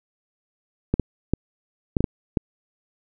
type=clicks; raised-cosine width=3 ms; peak=-6 dBFS; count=7; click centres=0.94 / 0.997 / 1.336 / 1.968 / 2.006 / 2.042 / 2.372 s; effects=none